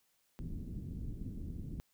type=low-pass noise; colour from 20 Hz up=pink; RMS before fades=-42 dBFS; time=0.39-1.8 s; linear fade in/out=0 ms; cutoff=270 Hz; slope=24 dB/octave; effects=white hiss -75 dBFS RMS until 1.93 s